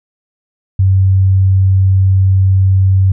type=tone; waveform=sine; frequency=95.4 Hz; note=G2; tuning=47 cents flat; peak=-6 dBFS; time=0.79-3.12 s; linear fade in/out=5 ms; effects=none